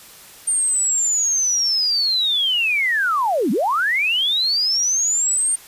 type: linear two-way sweep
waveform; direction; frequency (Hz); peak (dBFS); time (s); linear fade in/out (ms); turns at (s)
sine; down then up; 8870 to 185 to 8870; -16; 0.47-5.56; 10; 3.51
effects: white hiss -43 dBFS RMS until 5.67 s + resampled to 32000 Hz